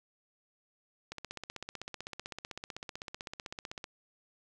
click train, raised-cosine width 0.2 ms, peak -23 dBFS, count 44, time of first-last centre 1.12-3.842 s, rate 15.8 Hz, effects none

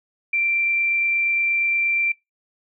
sine tone with frequency modulation, 2356 Hz, D7, 5 cents sharp, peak -18 dBFS, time 0.33-2.12 s, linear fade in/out 5 ms, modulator 28.5 Hz, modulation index 0.28, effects noise-tail reverb RT60 0.2 s tail -23 dB re dry

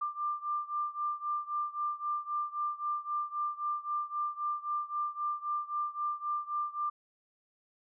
sine beating tone pair, 1188 / 1191.8 Hz, D6 / D6, +20 / +25 cents, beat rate 3.8 Hz, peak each -34 / -36 dBFS, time 0.01-6.9 s, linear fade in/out 10 ms, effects none

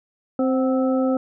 harmonic tone with a mistuned harmonic, 261.6 Hz, C4, in tune, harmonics 1 / 2 / 3 / 5, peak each -19 / -22 / -31 / -33 dBFS, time 0.39-1.17 s, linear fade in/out 2 ms, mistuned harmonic 3, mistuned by -66 cents, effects none

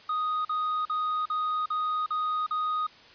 triangle tone bursts, 1245 Hz, D#6, 1 cent sharp, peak -24 dBFS, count 7, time 0.09-2.868 s, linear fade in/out 5 ms, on 360 ms, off 43 ms, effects white hiss -52 dBFS RMS until 3.14 s + resampled to 11025 Hz

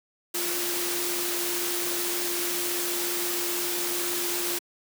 sine tone in noise, 350 Hz, F4, 4 cents sharp, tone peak -33 dBFS, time 0.34-4.59 s, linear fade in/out 10 ms, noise white, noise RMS -29 dBFS, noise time 0.34-4.59 s, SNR -7 dB, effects high-pass 200 Hz 12 dB/octave

